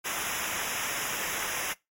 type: noise with comb filter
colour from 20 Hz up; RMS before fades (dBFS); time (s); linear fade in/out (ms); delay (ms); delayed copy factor
pink; -32; 0.04-1.74; 20; 0.23; -0.9
effects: noise-tail reverb RT60 0.2 s tail -22 dB re dry + MP3 64 kbps